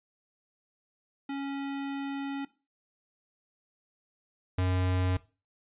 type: tone pair in turn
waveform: square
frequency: 277.2 / 91.89 Hz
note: C#4 / F#2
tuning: 0 / -11 cents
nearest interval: octave + perfect fifth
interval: 1911 cents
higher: first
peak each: -33 / -26 dBFS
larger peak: second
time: 1.29-2.45 / 4.58-5.17 s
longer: first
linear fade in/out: 5 ms
effects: noise-tail reverb RT60 0.3 s tail -18 dB re dry + resampled to 8000 Hz